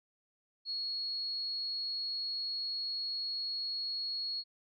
sine tone, 4328 Hz, C#8, 42 cents flat, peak -34 dBFS, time 0.65-4.44 s, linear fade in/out 50 ms, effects none

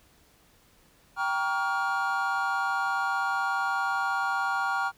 triangle chord, G half-diminished seventh, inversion none, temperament just, 784 / 940.8 / 1128.9 / 1411.2 Hz, G5 / Bb5 / Db6 / F6, 0 / +16 / +31 / +18 cents, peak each -29 / -31 / -31 / -27 dBFS, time 1.16-4.92 s, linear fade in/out 50 ms, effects pink hiss -61 dBFS RMS until 4.97 s

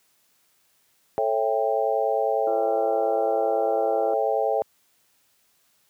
sine chord, A dominant seventh, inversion none, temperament just, 440 / 550 / 660 / 792 Hz, A4 / C#5 / E5 / G5, 0 / -14 / +2 / +18 cents, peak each -26 dBFS, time 1.18-4.62 s, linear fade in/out 0 ms
harmonic tone, 170 Hz, F3, 46 cents flat, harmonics 2 / 3 / 4 / 5 / 6 / 7 / 8, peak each -34 / -38 / -43 / -45 / -50 / -50 / -44 dBFS, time 2.47-4.14 s, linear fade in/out 2 ms
effects white hiss -65 dBFS RMS until 5.89 s + high-pass 80 Hz 12 dB/octave

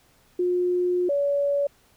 sine tone pair in turn, 357.9 / 568.1 Hz, F4 / C#5, +42 / +42 cents, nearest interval minor sixth, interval 800 cents, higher second, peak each -20 dBFS, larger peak neither, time 0.39-1.09 / 1.09-1.67 s, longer first, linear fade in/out 5 ms, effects pink hiss -60 dBFS RMS until 1.96 s

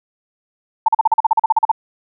sine tone bursts, 890 Hz, A5, 20 cents sharp, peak -8 dBFS, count 14, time 0.86-1.716 s, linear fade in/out 5 ms, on 24 ms, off 40 ms, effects none

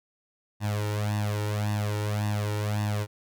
sawtooth tone with flanger, 104.7 Hz, G#2, 15 cents sharp, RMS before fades -28 dBFS, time 0.6-3.07 s, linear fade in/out 50 ms, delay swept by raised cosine 1.1 to 2.2 ms, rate 1.8 Hz, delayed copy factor +0.85, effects none

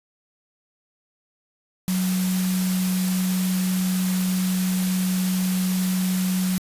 sine tone in noise, 185 Hz, F#3, in tune, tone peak -20 dBFS, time 1.88-6.58 s, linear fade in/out 0 ms, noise white, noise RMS -31 dBFS, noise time 1.88-6.58 s, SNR +8 dB, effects resampled to 32000 Hz

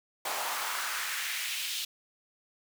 pink noise with high-pass filter sweep, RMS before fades -34 dBFS, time 0.25-1.85 s, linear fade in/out 5 ms, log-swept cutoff 710 to 3400 Hz, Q 2, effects none

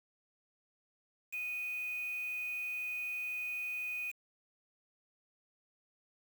sine tone with quantisation, 2482 Hz, D#7, 5 cents flat, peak -36 dBFS, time 1.32-4.12 s, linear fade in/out 20 ms, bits 8, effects none

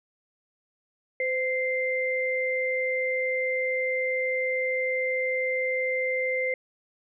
sine tone pair together, 513.4 / 2089 Hz, C5 / C7, -33 / -3 cents, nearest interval 2 octaves, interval 2430 cents, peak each -27 / -27 dBFS, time 1.2-6.54 s, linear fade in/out 2 ms, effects none

